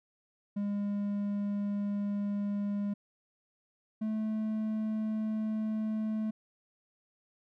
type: tone pair in turn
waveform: triangle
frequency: 203.4 / 217.1 Hz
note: G#3 / A3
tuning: -36 / -23 cents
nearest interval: minor second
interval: 113 cents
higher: second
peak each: -28 dBFS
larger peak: neither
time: 0.56-2.94 / 4.01-6.31 s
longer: first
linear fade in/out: 10 ms
effects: none